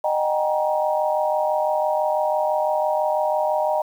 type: tone cluster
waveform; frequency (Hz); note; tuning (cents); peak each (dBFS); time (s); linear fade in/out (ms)
sine; 614 / 761 / 807 / 943; D#5 / F#5 / G#5 / A#5; -23 / +48 / -50 / +20; -21 / -26 / -27 / -25; 0.04-3.82; 5
effects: 8-bit